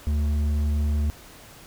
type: tone with hard clipping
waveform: sine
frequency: 74.2 Hz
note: D2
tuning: 18 cents sharp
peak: -22 dBFS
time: 0.07-1.1 s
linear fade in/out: 0 ms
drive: 6 dB
effects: pink hiss -47 dBFS RMS until 1.66 s